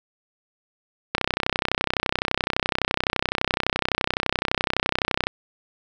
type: click train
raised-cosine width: 0.3 ms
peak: -4 dBFS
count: 132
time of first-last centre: 1.15-5.269 s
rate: 31.8 Hz
effects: none